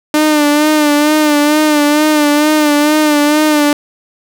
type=tone with vibrato; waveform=sawtooth; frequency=299.7 Hz; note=D4; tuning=35 cents sharp; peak=-4 dBFS; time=0.14-3.73 s; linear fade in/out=2 ms; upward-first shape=sine; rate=2.2 Hz; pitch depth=46 cents each way; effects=none